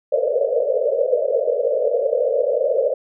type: band-pass noise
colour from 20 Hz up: pink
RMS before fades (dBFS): -19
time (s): 0.12-2.94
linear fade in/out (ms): 5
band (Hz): 460 to 610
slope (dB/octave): 96
effects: none